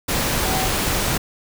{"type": "tone in noise", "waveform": "sine", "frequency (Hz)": 758, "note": "F#5", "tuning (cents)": 42, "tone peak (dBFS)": -26, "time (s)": [0.45, 0.68], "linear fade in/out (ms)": 10, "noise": "pink", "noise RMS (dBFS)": -21, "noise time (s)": [0.08, 1.18], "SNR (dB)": -8, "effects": []}